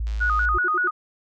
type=tone; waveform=sine; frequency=55.8 Hz; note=A1; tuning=25 cents sharp; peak=-23 dBFS; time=0-0.58 s; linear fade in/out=5 ms
type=click train; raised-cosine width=0.2 ms; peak=-27 dBFS; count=41; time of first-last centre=0.07-0.451 s; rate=105 Hz
type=tone with vibrato; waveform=sine; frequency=1347 Hz; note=E6; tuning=37 cents sharp; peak=-19 dBFS; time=0.2-0.91 s; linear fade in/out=20 ms; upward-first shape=square; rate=5.2 Hz; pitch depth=140 cents each way
type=tone bursts; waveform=sine; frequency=360 Hz; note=F#4; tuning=47 cents flat; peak=-28 dBFS; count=4; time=0.54-0.881 s; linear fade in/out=10 ms; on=44 ms; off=55 ms
effects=none